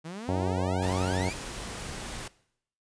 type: exponential sweep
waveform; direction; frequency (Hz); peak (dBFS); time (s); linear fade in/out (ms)
sawtooth; up; 153.1 to 2528; -33; 0.04-1.34; 20
type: harmonic tone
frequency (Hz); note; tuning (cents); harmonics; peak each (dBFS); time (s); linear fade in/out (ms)
92.5; F#2; 0; 1 / 2 / 3 / 4 / 5 / 6 / 7 / 8 / 9 / 10; -30 / -33 / -35 / -36 / -37 / -38 / -38 / -39 / -40 / -40; 0.28-1.3; 10
type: noise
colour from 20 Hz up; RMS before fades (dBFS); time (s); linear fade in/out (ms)
pink; -38; 0.82-2.28; 5
effects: noise-tail reverb RT60 0.7 s tail -20 dB re dry + resampled to 22050 Hz